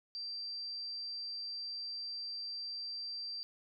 sine tone, 4699 Hz, D8, in tune, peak -39 dBFS, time 0.15-3.43 s, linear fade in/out 0 ms, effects none

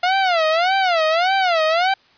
sawtooth tone with vibrato, 698.5 Hz, F5, in tune, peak -11 dBFS, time 0.03-1.94 s, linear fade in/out 5 ms, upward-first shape sine, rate 1.7 Hz, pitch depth 190 cents each way, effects white hiss -54 dBFS RMS until 2.17 s + resampled to 11025 Hz

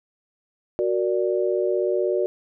sine chord, Gb augmented, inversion none, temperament equal, 370 / 466.2 / 587.3 Hz, Gb4 / Bb4 / D5, 0 / 0 / 0 cents, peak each -22 / -26 / -25 dBFS, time 0.79-2.26 s, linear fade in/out 0 ms, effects none

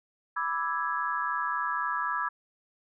sine chord, E dominant seventh, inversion second, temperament equal, 987.8 / 1174.7 / 1318.5 / 1661.2 Hz, B5 / D6 / E6 / G#6, 0 / 0 / 0 / 0 cents, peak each -33 dBFS, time 0.36-2.29 s, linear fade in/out 10 ms, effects none

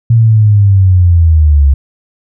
sine linear sweep, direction down, 117 to 67.5 Hz, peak -3 dBFS, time 0.1-1.74 s, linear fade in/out 5 ms, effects none

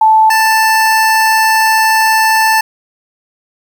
sine / 25% pulse tone pair in turn, 876 / 882.6 Hz, A5 / A5, -8 / +5 cents, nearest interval unison, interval 13 cents, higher second, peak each -4 dBFS, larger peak neither, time 0.01-0.3 / 0.3-2.61 s, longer second, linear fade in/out 5 ms, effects 7-bit

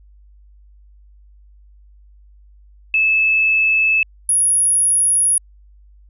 sine tone pair in turn, 2611 / 10444 Hz, E7 / E9, -17 / -17 cents, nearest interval 2 octaves, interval 2400 cents, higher second, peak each -12 dBFS, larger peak neither, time 2.94-4.03 / 4.29-5.38 s, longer neither, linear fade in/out 2 ms, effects added 50 Hz sine -44 dBFS peak until 6.09 s

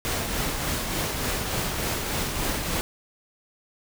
pink noise with tremolo, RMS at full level -26 dBFS, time 0.05-2.81 s, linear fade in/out 0 ms, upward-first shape triangle, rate 3.4 Hz, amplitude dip 40%, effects none

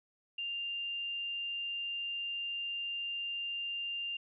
sine tone, 2794 Hz, F7, in tune, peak -35 dBFS, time 0.38-4.17 s, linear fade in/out 5 ms, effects none

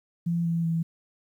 sine tone with pitch steps, 170 / 167.47 / 164.97 Hz, F3 / E3 / E3, -46 / +28 / +2 cents, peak -23 dBFS, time 0.26-0.83 s, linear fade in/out 10 ms, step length 190 ms, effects 10-bit

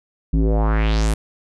square tone with low-pass filter sweep, 54 Hz, A1, 32 cents flat, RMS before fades -17 dBFS, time 0.33-1.14 s, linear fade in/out 5 ms, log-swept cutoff 210 to 11000 Hz, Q 2.9, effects none

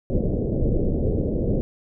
pink low-pass noise, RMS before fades -22 dBFS, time 0.1-1.61 s, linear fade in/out 0 ms, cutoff 560 Hz, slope 48 dB/octave, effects none

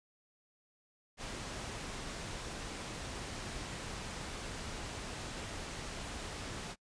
pink low-pass noise, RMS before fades -43 dBFS, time 1.17-6.76 s, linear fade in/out 50 ms, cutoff 9200 Hz, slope 12 dB/octave, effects noise-tail reverb RT60 0.1 s tail -26 dB re dry + resampled to 22050 Hz

